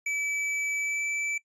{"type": "tone with pitch glide", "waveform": "square", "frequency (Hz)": [2301, 2317], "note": ["D7", "D7"], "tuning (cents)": [-36, -24], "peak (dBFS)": -28, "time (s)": [0.06, 1.38], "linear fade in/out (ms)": 5, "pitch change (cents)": 12, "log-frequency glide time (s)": [0.8, 1.04], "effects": ["noise-tail reverb RT60 0.1 s tail -20 dB re dry", "resampled to 24000 Hz"]}